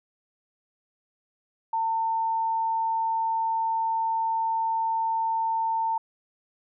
sine tone, 900 Hz, A5, 39 cents sharp, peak -23 dBFS, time 1.73-5.98 s, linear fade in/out 5 ms, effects none

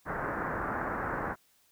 white low-pass noise, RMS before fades -34 dBFS, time 0.05-1.36 s, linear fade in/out 50 ms, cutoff 1700 Hz, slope 48 dB/octave, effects white hiss -67 dBFS RMS until 1.71 s

